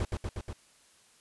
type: noise with echo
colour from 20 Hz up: brown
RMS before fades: -30 dBFS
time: 0-0.05 s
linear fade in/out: 2 ms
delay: 120 ms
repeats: 4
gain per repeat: -2 dB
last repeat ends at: 0.53 s
effects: white hiss -62 dBFS RMS until 1.2 s + resampled to 24000 Hz